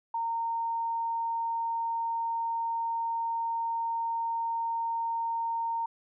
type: tone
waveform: sine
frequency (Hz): 920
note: A#5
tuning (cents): -23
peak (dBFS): -28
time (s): 0.14-5.86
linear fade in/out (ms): 5
effects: none

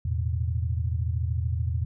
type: chord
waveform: sine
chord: E suspended fourth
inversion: none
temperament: equal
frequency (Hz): 82.41 / 110 / 123.47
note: E2 / A2 / B2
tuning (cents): 0 / 0 / 0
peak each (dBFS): -26 / -30 / -32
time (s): 0.05-1.85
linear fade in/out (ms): 5
effects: none

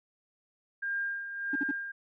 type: tone with tremolo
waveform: sine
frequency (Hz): 1605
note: G6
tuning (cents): +40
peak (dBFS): -29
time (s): 0.82-1.92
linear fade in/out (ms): 10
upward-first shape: sine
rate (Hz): 1.6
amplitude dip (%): 60
type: tone bursts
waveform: triangle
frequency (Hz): 286.5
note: D4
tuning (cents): -43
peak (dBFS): -27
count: 3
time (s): 1.53-1.713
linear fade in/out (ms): 5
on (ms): 27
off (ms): 51
effects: none

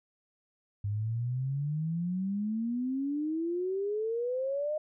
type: exponential sweep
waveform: sine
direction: up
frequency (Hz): 99.9 to 620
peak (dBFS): -29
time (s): 0.84-4.78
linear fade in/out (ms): 5
effects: none

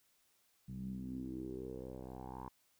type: tone with low-pass filter sweep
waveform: 10% pulse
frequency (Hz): 64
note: C2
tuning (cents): -38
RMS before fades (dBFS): -45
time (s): 0.68-2.49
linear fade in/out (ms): 10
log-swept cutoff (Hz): 160 to 1000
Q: 5.3
effects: white hiss -74 dBFS RMS until 2.79 s

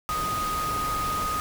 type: tone in noise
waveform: sine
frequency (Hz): 1244.5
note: D#6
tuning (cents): 0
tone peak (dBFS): -26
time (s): 0.09-1.4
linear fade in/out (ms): 0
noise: pink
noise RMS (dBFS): -33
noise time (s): 0.09-1.4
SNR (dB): +4
effects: none

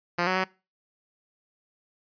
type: tone with pitch steps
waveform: 5% pulse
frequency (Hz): 174.4 / 185.8 / 187.6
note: F3 / F#3 / F#3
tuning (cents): -2 / +7 / +24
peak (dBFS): -12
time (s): 0.18-0.444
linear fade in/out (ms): 10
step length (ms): 88
effects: noise-tail reverb RT60 0.3 s tail -23 dB re dry + resampled to 11025 Hz

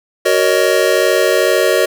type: chord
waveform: square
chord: D# minor seventh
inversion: first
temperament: just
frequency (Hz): 373.4 / 466.7 / 560 / 622.3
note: F#4 / A#4 / C#5 / D#5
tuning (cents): +16 / +2 / +18 / 0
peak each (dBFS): -17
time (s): 0.25-1.86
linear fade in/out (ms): 10
effects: none

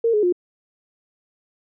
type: tone with pitch steps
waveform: sine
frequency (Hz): 460.3 / 421.1 / 355.9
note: A#4 / G#4 / F4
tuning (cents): -22 / +24 / +33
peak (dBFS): -15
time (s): 0.04-0.325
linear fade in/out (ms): 5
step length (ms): 95
effects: none

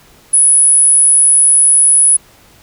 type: tone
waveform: sine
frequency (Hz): 10150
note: D#9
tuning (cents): +33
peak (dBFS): -5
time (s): 0.33-2.17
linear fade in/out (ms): 10
effects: pink hiss -45 dBFS RMS until 2.62 s

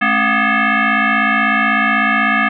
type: tone with frequency modulation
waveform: sine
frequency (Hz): 214.9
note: A3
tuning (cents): -41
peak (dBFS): -11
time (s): 0.01-2.49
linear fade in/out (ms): 10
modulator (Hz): 486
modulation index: 4.5
effects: none

